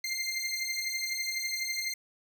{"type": "beating tone pair", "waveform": "20% pulse", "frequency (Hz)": [2093, 2105], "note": ["C7", "C7"], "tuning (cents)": [0, 10], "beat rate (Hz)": 12, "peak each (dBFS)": -29, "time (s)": [0.04, 1.94], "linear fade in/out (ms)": 5, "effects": []}